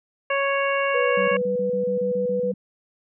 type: harmonic tone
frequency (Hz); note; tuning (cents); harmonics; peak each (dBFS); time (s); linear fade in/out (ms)
554.4; C#5; 0; 1 / 2 / 3 / 4 / 5; -23 / -26 / -28 / -29 / -30; 0.3-1.37; 5
type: tone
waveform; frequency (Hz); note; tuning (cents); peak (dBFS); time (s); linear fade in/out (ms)
sine; 493.9; B4; 0; -21; 0.94-2.52; 10
type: tone bursts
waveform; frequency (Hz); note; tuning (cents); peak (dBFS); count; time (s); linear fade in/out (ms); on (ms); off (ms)
sine; 192.4; G3; -32; -28; 10; 1.17-2.54; 5; 110; 30
effects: none